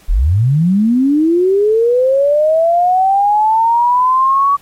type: linear sweep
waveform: sine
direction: up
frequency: 30.87 to 1140 Hz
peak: -8 dBFS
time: 0.08-4.57 s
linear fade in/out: 20 ms
effects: pink hiss -46 dBFS RMS until 4.61 s + MP3 64 kbps